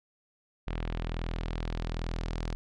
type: tone with low-pass filter sweep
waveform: sawtooth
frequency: 41.2 Hz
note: E1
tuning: in tune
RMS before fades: -34 dBFS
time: 0.67-2.55 s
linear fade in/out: 0 ms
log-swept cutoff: 3000 to 5400 Hz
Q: 1.4
effects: none